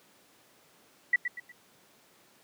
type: tone with echo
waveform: sine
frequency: 1956 Hz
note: B6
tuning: 17 cents flat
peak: -19 dBFS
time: 1.13-1.16 s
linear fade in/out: 5 ms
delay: 120 ms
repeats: 3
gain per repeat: -9 dB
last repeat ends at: 1.52 s
effects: pink hiss -61 dBFS RMS until 2.43 s + high-pass 200 Hz 12 dB/octave